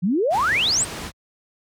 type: exponential sweep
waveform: sine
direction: up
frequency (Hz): 162.3 to 8870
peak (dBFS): -17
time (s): 0.02-0.85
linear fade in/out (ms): 20
type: low-pass noise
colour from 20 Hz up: pink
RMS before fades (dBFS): -32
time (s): 0.3-1.12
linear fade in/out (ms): 50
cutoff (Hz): 8500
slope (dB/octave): 12
effects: high-pass 60 Hz 12 dB/octave